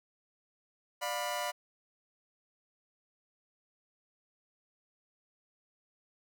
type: chord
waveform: sawtooth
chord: B diminished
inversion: first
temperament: just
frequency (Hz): 592.7 / 711.2 / 987.8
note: D5 / F5 / B5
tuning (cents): +16 / +31 / 0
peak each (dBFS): -34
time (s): 1.01-1.52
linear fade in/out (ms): 20
effects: none